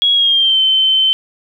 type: tone with pitch glide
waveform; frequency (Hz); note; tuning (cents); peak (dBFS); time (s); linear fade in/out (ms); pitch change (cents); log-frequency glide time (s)
sine; 3322 to 3082; G#7 to G7; 0 to -30; -9; 0.02-1.13; 0; -130; 0.13-0.6
effects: 8-bit